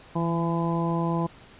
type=harmonic tone with a mistuned harmonic; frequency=168.2 Hz; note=E3; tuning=35 cents sharp; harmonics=1 / 2 / 3 / 4 / 5 / 6; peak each=-25 / -30 / -35 / -35 / -35 / -32 dBFS; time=0.15-1.27 s; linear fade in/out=10 ms; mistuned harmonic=1; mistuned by=-22 cents; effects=pink hiss -50 dBFS RMS until 1.59 s + resampled to 8000 Hz